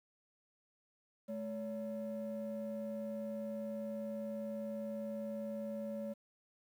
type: ring-modulated tone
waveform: triangle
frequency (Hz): 390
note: G4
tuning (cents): -9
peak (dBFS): -32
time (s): 1.28-6.14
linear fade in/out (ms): 20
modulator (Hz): 175
effects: tanh soft clip ceiling -34 dBFS + 11-bit